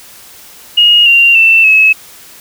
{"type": "tone with pitch steps", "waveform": "sine", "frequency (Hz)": [2869, 2770, 2674, 2581], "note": ["F7", "F7", "E7", "E7"], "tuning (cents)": [46, -15, 24, -37], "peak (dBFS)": -3, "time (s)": [0.77, 1.93], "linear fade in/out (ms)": 10, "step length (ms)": 290, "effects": ["white hiss -36 dBFS RMS until 2.4 s"]}